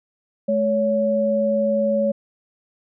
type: tone pair together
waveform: sine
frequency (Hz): 214.2 / 561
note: A3 / C#5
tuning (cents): -46 / +21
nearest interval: octave + perfect fourth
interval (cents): 1667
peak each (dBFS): -22 / -18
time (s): 0.48-2.12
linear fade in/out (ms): 10
effects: none